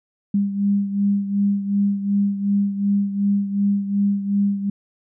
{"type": "beating tone pair", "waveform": "sine", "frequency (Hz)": [200.2, 202.9], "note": ["G3", "G#3"], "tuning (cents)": [37, -40], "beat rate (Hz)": 2.7, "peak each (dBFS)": [-18, -24], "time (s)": [0.34, 4.7], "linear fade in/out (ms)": 5, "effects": []}